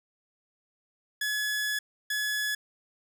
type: tone pair in turn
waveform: sawtooth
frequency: 1700 / 1700 Hz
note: G#6 / G#6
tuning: +40 / +40 cents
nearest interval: unison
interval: 0 cents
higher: neither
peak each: -24 dBFS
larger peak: neither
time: 1.21-1.79 / 2.1-2.55 s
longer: first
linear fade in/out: 5 ms
effects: none